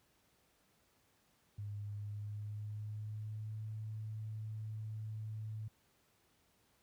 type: tone with pitch glide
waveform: sine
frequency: 102.9 to 108.64 Hz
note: G#2 to A2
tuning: -16 to -22 cents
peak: -40 dBFS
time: 1.58-5.68 s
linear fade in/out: 5 ms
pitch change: +94 cents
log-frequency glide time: 1.88-3.64 s
effects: pink hiss -73 dBFS RMS until 6.82 s + high-pass 60 Hz 12 dB/octave